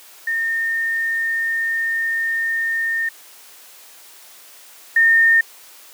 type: tone pair in turn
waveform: sine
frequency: 1824 / 1824 Hz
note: A#6 / A#6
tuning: -38 / -38 cents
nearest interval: unison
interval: 0 cents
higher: neither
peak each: -18 / -10 dBFS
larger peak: second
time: 0.27-3.09 / 4.96-5.41 s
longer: first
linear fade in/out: 5 ms
effects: white hiss -44 dBFS RMS until 5.93 s + high-pass 400 Hz 12 dB/octave